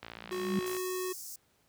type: click train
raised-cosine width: 0.3 ms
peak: -26 dBFS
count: 43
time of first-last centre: 0.03-0.767 s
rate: 57 Hz
type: tone with exponential growth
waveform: sine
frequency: 196 Hz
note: G3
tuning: in tune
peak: -25 dBFS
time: 0.16-0.59 s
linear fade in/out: 2 ms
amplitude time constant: 93 ms
type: tone with pitch glide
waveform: square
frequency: 366.3 to 368.4 Hz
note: F#4 to F#4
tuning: -17 to -7 cents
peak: -34 dBFS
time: 0.31-1.13 s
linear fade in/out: 10 ms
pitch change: +10 cents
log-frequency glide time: 0.48-0.75 s
type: high-pass noise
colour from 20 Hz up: pink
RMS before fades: -44 dBFS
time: 0.66-1.36 s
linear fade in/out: 5 ms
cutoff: 5200 Hz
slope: 48 dB/octave
effects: pink hiss -70 dBFS RMS until 1.68 s + high-pass 60 Hz 12 dB/octave